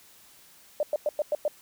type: tone bursts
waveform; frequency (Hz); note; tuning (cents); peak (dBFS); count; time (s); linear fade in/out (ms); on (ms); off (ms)
sine; 598; D5; +31; -22; 6; 0.8-1.48; 2; 30; 100
effects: white hiss -55 dBFS RMS until 1.61 s